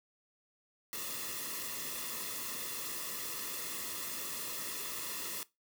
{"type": "noise with comb filter", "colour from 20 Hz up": "white", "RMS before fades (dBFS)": -40, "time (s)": [0.93, 5.43], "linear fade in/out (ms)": 0, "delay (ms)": 1.3, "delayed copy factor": -0.7, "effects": ["noise-tail reverb RT60 0.2 s tail -19 dB re dry"]}